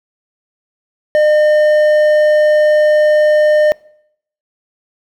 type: tone with hard clipping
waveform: sine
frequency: 606 Hz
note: D#5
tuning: 46 cents flat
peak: -9 dBFS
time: 1.15-3.72 s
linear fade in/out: 0 ms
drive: 6 dB
effects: noise-tail reverb RT60 0.7 s tail -24 dB re dry